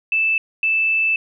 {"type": "tone pair in turn", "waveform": "sine", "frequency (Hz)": [2637, 2637], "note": ["E7", "E7"], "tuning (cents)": [0, 0], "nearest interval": "unison", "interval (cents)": 0, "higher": "neither", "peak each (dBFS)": -15, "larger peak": "neither", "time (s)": [[0.12, 0.38], [0.63, 1.16]], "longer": "second", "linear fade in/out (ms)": 2, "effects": []}